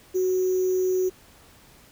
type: tone with sample-and-hold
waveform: sine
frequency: 370 Hz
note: F#4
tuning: in tune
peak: -20 dBFS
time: 0.14-1.1 s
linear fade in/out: 20 ms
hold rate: 6300 Hz
effects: pink hiss -53 dBFS RMS until 1.91 s